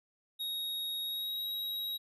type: tone with pitch glide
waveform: square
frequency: 3764 to 3828 Hz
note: A#7 to A#7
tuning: +16 to +45 cents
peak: -35 dBFS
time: 0.39-1.98 s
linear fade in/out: 20 ms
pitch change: +29 cents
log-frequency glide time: 1.02-1.44 s
effects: none